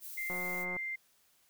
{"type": "noise", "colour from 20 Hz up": "violet", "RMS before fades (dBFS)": -45, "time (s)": [0, 0.66], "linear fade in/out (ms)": 50}
{"type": "tone", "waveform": "sine", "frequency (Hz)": 2093, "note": "C7", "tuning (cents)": 0, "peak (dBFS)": -35, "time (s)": [0.17, 0.96], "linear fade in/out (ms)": 10}
{"type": "click train", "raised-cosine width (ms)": 1, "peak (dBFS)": -30, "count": 85, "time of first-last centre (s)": [0.3, 0.767], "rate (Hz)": 180}
{"effects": ["white hiss -69 dBFS RMS until 1.49 s"]}